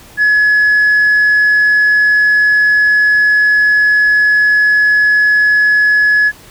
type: tone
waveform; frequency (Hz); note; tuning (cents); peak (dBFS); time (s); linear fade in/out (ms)
sine; 1696; G#6; +36; -5; 0.17-6.32; 50
effects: tanh soft clip ceiling -5 dBFS + pink hiss -39 dBFS RMS until 6.5 s